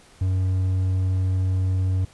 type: tone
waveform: triangle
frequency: 93.4 Hz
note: F#2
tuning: 17 cents sharp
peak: -17 dBFS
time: 0.21-2.05 s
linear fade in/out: 5 ms
effects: pink hiss -52 dBFS RMS until 2.13 s + resampled to 24000 Hz